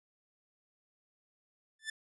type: tone with exponential growth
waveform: sawtooth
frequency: 1760 Hz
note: A6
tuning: in tune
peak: -29 dBFS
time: 1.79-1.9 s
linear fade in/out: 5 ms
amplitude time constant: 22 ms
effects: resampled to 24000 Hz